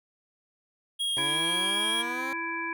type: tone with vibrato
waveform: square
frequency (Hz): 3269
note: G#7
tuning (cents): -28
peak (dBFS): -27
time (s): 0.99-2.03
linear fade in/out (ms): 20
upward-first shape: sine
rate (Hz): 5.4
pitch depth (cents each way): 10
type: linear sweep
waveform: 10% pulse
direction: up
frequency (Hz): 132.8 to 270.3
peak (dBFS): -28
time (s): 1.17-2.33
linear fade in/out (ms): 0
type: harmonic tone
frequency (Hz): 332.9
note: E4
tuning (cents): +17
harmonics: 1 / 3 / 5 / 7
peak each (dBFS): -38 / -35 / -35 / -34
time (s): 1.18-2.73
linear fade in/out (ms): 2
effects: none